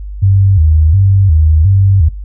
sine tone with vibrato, 87.31 Hz, F2, in tune, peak -5 dBFS, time 0.22-2.09 s, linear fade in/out 10 ms, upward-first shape square, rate 1.4 Hz, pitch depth 190 cents each way, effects noise-tail reverb RT60 0.2 s tail -18 dB re dry + added 50 Hz sine -21 dBFS peak until 2.24 s

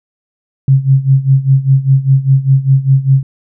sine tone with tremolo, 135 Hz, C#3, 45 cents flat, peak -3 dBFS, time 0.68-3.23 s, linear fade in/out 2 ms, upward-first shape sine, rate 5 Hz, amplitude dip 85%, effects none

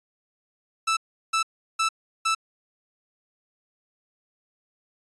sawtooth tone bursts, 1318.5 Hz, E6, in tune, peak -17 dBFS, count 4, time 0.87-2.35 s, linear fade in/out 10 ms, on 100 ms, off 360 ms, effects resampled to 22050 Hz

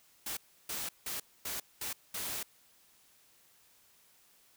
white noise bursts at uneven times, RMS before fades -38 dBFS, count 6, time 0.26-0.37 / 0.69-0.89 / 1.06-1.2 / 1.45-1.6 / 1.81-1.93 / 2.14-2.43 s, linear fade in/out 5 ms, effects white hiss -65 dBFS RMS until 4.56 s

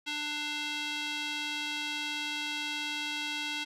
square tone with band-pass filter, 296.9 Hz, D4, 19 cents sharp, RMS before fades -35 dBFS, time 0.06-3.65 s, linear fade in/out 20 ms, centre 3200 Hz, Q 2, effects none

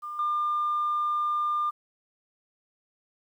sine tone with level steps, 1200 Hz, D6, 37 cents sharp, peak -33 / -23 dBFS, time 0.02-1.71 s, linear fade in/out 20 ms, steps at 0.19 s, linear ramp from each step 2 ms, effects tanh soft clip ceiling -20 dBFS + 10-bit

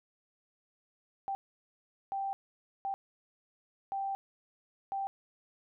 sine tone bursts at uneven times, 784 Hz, G5, in tune, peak -32 dBFS, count 5, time 1.28-1.35 / 2.12-2.33 / 2.85-2.94 / 3.92-4.15 / 4.92-5.07 s, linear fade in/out 0 ms, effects none

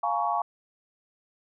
sine chord, Bb minor seventh, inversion second, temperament just, 699.2 / 839.1 / 932.3 / 1118.8 Hz, F5 / Ab5 / Bb5 / Db6, +2 / +18 / 0 / +16 cents, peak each -29 / -29 / -32 / -29 dBFS, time 0.03-0.42 s, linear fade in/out 5 ms, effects none

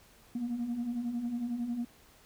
sine beating tone pair, 230 / 241 Hz, A#3 / B3, -23 / -42 cents, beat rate 11 Hz, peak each -38 / -31 dBFS, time 0.35-1.85 s, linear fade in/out 5 ms, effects tanh soft clip ceiling -28 dBFS + pink hiss -60 dBFS RMS until 2.25 s

